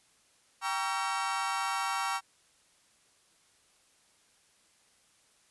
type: chord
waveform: 35% pulse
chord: G diminished seventh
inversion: none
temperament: just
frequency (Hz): 784 / 940.8 / 1128.9 / 1354.7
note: G5 / Bb5 / Db6 / Fb6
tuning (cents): 0 / +16 / +31 / +47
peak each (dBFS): -34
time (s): 0.61-2.21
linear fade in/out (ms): 50
effects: white hiss -66 dBFS RMS until 5.5 s + resampled to 24000 Hz